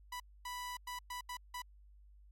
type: tone bursts at uneven times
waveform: sawtooth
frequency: 987.8 Hz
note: B5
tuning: in tune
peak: -37 dBFS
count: 6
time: 0.12-0.2 / 0.45-0.77 / 0.87-0.99 / 1.1-1.21 / 1.29-1.37 / 1.54-1.62 s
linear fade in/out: 5 ms
effects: added 50 Hz sine -57 dBFS peak until 2.31 s + MP3 64 kbps